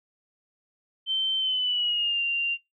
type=tone with pitch glide; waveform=sine; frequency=3100 to 2778 Hz; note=G7 to F7; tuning=-20 to -10 cents; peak=-23 dBFS; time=1.06-2.58 s; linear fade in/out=50 ms; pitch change=-190 cents; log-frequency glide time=1.38-2.22 s; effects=noise-tail reverb RT60 0.2 s tail -25 dB re dry